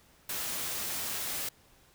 white noise, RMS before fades -35 dBFS, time 0.29-1.49 s, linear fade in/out 5 ms, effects pink hiss -62 dBFS RMS until 1.94 s

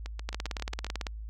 two click trains, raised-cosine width 0.2 ms, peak -22 / -16 dBFS, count 7 / 15, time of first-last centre 0.06-0.866 / 0.29-1.068 s, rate 7.44 / 18 Hz, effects added 54 Hz sine -37 dBFS peak until 1.29 s

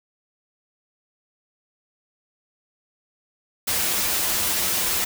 white noise with comb filter, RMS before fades -23 dBFS, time 3.67-5.05 s, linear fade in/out 10 ms, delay 7.3 ms, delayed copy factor -0.65, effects none

